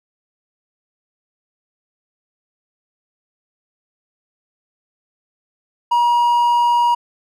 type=tone; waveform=triangle; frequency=955 Hz; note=A#5; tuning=42 cents sharp; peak=-10 dBFS; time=5.91-6.95 s; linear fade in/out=10 ms; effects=none